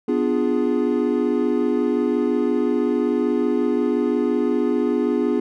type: chord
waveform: triangle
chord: B diminished seventh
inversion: none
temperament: equal with one note detuned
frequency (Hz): 248.2 / 293.7 / 349.2 / 415.3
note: B3 / D4 / F4 / Ab4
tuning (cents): +9 / 0 / 0 / 0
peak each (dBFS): -20 / -22 / -22 / -21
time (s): 0.08-5.4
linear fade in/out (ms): 5
effects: none